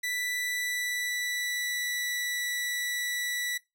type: tone with pitch glide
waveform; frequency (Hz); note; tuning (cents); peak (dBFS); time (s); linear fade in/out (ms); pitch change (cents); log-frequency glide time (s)
sawtooth; 1975.5 to 1957.3; B6 to B6; 0 to -16; -26; 0.03-3.58; 10; -16; 0.36-2.49
effects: noise-tail reverb RT60 0.2 s tail -19 dB re dry